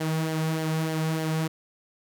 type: tone with flanger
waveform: sawtooth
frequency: 159 Hz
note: D#3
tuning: 38 cents sharp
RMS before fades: -27 dBFS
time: 0-1.48 s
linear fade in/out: 10 ms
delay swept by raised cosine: 0.78 to 3.08 ms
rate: 3.3 Hz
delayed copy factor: -0.5
effects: none

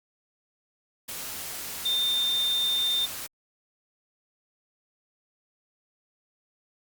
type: tone in noise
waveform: sine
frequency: 3610 Hz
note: A7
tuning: 44 cents sharp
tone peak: -23 dBFS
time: 1.85-3.06 s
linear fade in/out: 10 ms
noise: white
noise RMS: -36 dBFS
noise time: 1.08-3.27 s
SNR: +10 dB
effects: Opus 48 kbps

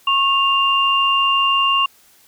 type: tone pair together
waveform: sine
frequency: 1093.5 / 2794 Hz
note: C#6 / F7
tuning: -24 / 0 cents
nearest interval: octave + major third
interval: 1624 cents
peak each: -16 dBFS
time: 0.07-1.86 s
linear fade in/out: 5 ms
effects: white hiss -52 dBFS RMS until 2.27 s

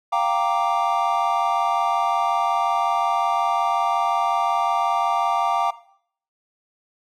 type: chord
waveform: triangle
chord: G minor seventh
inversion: third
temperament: equal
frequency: 698.5 / 784 / 932.3 / 1174.7 Hz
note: F5 / G5 / Bb5 / D6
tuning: 0 / 0 / 0 / 0 cents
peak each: -22 dBFS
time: 0.12-5.71 s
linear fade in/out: 10 ms
effects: noise-tail reverb RT60 0.6 s tail -17 dB re dry

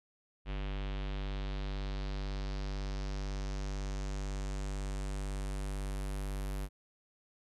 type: tone with low-pass filter sweep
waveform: square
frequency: 49 Hz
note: G1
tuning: in tune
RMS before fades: -37 dBFS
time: 0.45-6.69 s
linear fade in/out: 50 ms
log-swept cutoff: 3000 to 12000 Hz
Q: 2.3
effects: none

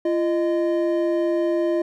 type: tone pair together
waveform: triangle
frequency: 342.3 / 617 Hz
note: F4 / D#5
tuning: -35 / -15 cents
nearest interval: minor seventh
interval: 1020 cents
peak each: -18 / -22 dBFS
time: 0.05-1.82 s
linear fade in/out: 5 ms
effects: none

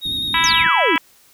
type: tone with vibrato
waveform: triangle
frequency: 3729 Hz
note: A#7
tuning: in tune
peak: -19 dBFS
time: 0.01-0.65 s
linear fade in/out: 50 ms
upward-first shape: square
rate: 9.4 Hz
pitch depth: 17 cents each way
type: low-pass noise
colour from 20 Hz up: white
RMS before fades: -34 dBFS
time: 0.05-0.69 s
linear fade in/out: 5 ms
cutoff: 320 Hz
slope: 48 dB/octave
type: harmonic tone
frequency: 329.6 Hz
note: E4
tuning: in tune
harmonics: 3 / 4 / 5 / 6 / 7 / 8 / 9 / 10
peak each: -19 / -25 / -23 / -22 / -22 / -25 / -28 / -27 dBFS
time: 0.34-0.98 s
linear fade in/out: 2 ms
type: exponential sweep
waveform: sine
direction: down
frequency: 6610 to 270.3 Hz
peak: -17 dBFS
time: 0.44-0.96 s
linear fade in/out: 0 ms
effects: white hiss -52 dBFS RMS until 1.33 s

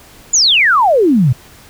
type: exponential sweep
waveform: sine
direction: down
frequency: 7270 to 113.3 Hz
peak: -7 dBFS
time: 0.33-1.33 s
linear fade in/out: 10 ms
effects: pink hiss -41 dBFS RMS until 1.69 s

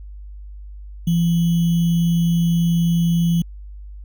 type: tone with sample-and-hold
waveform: sine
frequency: 169.3 Hz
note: E3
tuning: 46 cents sharp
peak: -14 dBFS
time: 1.07-3.42 s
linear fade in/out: 5 ms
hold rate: 3150 Hz
effects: added 50 Hz sine -33 dBFS peak until 4.04 s

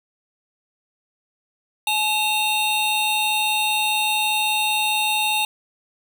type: tone cluster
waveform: square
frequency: 854 / 2733 / 3698 Hz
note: G#5 / F7 / A#7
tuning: +48 / -38 / -15 cents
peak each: -24 dBFS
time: 1.87-5.45 s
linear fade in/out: 2 ms
effects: none

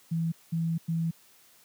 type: tone bursts at uneven times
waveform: sine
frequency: 164.81 Hz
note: E3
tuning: in tune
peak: -25 dBFS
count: 3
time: 0.11-0.32 / 0.52-0.78 / 0.88-1.11 s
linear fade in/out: 10 ms
effects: white hiss -59 dBFS RMS until 1.64 s + high-pass 100 Hz 12 dB/octave

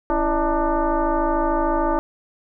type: tone with frequency modulation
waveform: sine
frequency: 277.2 Hz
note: C#4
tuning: in tune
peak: -17 dBFS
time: 0.1-1.99 s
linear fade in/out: 0 ms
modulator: 304 Hz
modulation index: 2.9
effects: none

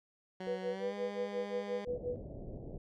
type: tone with pitch glide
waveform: 15% pulse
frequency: 186.3 to 203.2 Hz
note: F#3 to G#3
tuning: +12 to -38 cents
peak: -34 dBFS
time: 0.4-1.85 s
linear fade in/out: 5 ms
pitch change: +150 cents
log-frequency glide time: 0.69-0.94 s
type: tone with tremolo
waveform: sine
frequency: 491.7 Hz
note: B4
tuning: 8 cents flat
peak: -32 dBFS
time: 0.47-2.16 s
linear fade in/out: 0 ms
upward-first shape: sine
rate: 5.7 Hz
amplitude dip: 100%
type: low-pass noise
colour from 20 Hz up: pink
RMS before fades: -45 dBFS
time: 1.87-2.78 s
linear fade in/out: 5 ms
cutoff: 650 Hz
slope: 48 dB/octave
effects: low-pass 4000 Hz 12 dB/octave

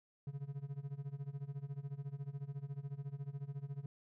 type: tone with tremolo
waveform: triangle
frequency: 140.2 Hz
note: C#3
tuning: 20 cents sharp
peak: -36 dBFS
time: 0.27-3.86 s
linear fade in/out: 2 ms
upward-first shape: sine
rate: 14 Hz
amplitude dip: 90%
effects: none

